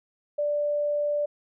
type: tone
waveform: sine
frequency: 587.3 Hz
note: D5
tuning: in tune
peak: -23 dBFS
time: 0.38-1.26 s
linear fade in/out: 10 ms
effects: none